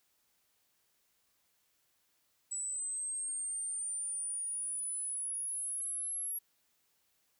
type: linear sweep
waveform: sine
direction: up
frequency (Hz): 7850 to 11300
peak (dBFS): -35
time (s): 2.51-6.39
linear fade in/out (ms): 10
effects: white hiss -75 dBFS RMS until 7.39 s